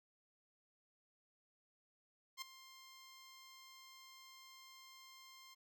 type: tone with ADSR envelope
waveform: 10% pulse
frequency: 1056 Hz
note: C6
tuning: 16 cents sharp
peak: -33 dBFS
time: 2.37-5.55 s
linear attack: 48 ms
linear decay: 7 ms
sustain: -16 dB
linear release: 18 ms
effects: none